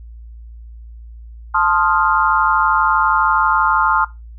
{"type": "chord", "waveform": "sine", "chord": "F dominant seventh", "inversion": "first", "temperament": "equal", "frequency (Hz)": [880, 1046.5, 1244.5, 1396.9], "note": ["A5", "C6", "Eb6", "F6"], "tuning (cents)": [0, 0, 0, 0], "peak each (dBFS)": -18, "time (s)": [1.54, 4.05], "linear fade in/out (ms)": 10, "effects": ["noise-tail reverb RT60 0.2 s tail -17 dB re dry", "added 57 Hz sine -33 dBFS peak until 4.38 s"]}